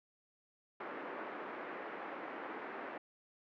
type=band-pass noise; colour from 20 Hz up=pink; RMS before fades=-45 dBFS; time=0.8-2.98 s; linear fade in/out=5 ms; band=290 to 2000 Hz; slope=24 dB/octave; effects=none